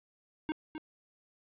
square tone with echo, 311.1 Hz, D#4, in tune, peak -31 dBFS, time 0.49-0.52 s, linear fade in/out 0 ms, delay 260 ms, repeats 1, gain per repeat -8 dB, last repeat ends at 0.78 s, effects resampled to 8000 Hz + 10-bit

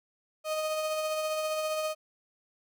35% pulse tone with tremolo, 622 Hz, D#5, 1 cent flat, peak -26 dBFS, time 0.44-1.95 s, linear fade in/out 50 ms, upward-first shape triangle, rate 15 Hz, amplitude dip 35%, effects none

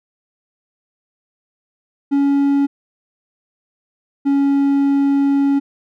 triangle tone pair in turn, 280.4 / 278.9 Hz, C#4 / C#4, +20 / +11 cents, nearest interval unison, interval 9 cents, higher first, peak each -10 dBFS, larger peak neither, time 2.11-2.67 / 4.25-5.6 s, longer second, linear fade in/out 20 ms, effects none

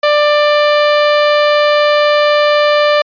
sawtooth tone, 592 Hz, D5, 14 cents sharp, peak -4 dBFS, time 0.03-3.02 s, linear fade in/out 5 ms, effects resampled to 11025 Hz

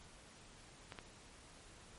clicks, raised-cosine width 0.3 ms, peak -30 dBFS, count 2, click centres 0.922 / 0.988 s, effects pink hiss -59 dBFS RMS until 1.98 s + MP3 48 kbps

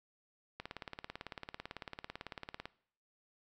click train, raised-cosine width 0.3 ms, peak -26 dBFS, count 38, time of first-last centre 0.6-2.656 s, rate 18 Hz, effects noise-tail reverb RT60 0.6 s tail -20 dB re dry

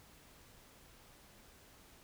silence, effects pink hiss -61 dBFS RMS until 2.03 s

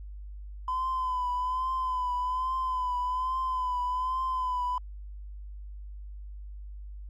triangle tone with vibrato, 1014 Hz, B5, 45 cents sharp, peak -24 dBFS, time 0.68-4.78 s, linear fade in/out 2 ms, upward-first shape triangle, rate 1.2 Hz, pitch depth 50 cents each way, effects tanh soft clip ceiling -24 dBFS + added 50 Hz sine -39 dBFS peak until 7.09 s

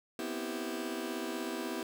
sawtooth chord, C major seventh, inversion third, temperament just, 245.3 / 261.6 / 327 / 392.4 Hz, B3 / C4 / E4 / G4, -12 / 0 / -14 / +2 cents, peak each -37 / -40 / -35 / -37 dBFS, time 0.19-1.83 s, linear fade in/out 2 ms, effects 10-bit

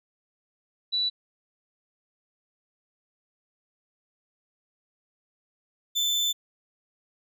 sine / 35% pulse tone pair in turn, 3951 / 3529 Hz, B7 / A7, 0 / +4 cents, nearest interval major second, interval 196 cents, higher first, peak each -23 / -21 dBFS, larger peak second, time 0.92-1.1 / 5.95-6.33 s, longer second, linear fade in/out 20 ms, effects none

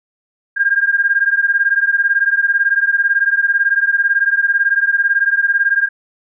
sine beating tone pair, 1604 / 1622 Hz, G6 / G#6, +39 / -41 cents, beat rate 18 Hz, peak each -14 / -15 dBFS, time 0.56-5.89 s, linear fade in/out 20 ms, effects none

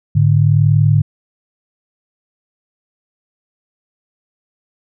sine tone pair together, 106.21 / 146.83 Hz, G#2 / D3, +39 / 0 cents, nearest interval tritone, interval 561 cents, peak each -11 dBFS, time 0.15-1.02 s, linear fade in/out 10 ms, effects none

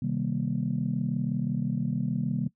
sine chord, C minor seventh, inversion none, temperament just, 130.81 / 156.98 / 196.22 / 235.5 Hz, C3 / Eb3 / G3 / Bb3, 0 / +16 / +2 / +18 cents, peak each -31 dBFS, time 0.02-2.48 s, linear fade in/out 5 ms, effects noise-tail reverb RT60 0.1 s tail -20 dB re dry + tanh soft clip ceiling -16 dBFS

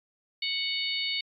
harmonic tone, 740 Hz, F#5, in tune, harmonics 3 / 4 / 5 / 6, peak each -33 / -33 / -33 / -33 dBFS, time 0.42-1.21 s, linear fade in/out 5 ms, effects MP3 64 kbps

